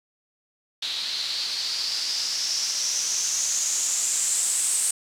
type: noise with low-pass filter sweep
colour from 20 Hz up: blue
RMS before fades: -26 dBFS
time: 0.82-4.91 s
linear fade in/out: 5 ms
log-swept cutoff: 3900 to 8500 Hz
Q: 5.7
effects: none